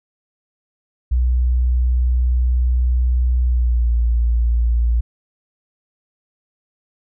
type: tone with pitch glide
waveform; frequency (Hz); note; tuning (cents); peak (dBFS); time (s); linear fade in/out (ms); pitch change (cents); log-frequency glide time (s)
sine; 61.74 to 58.27; B1 to A#1; 0 to 0; -13; 1.11-5.01; 10; -100; 3.45-3.92
effects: none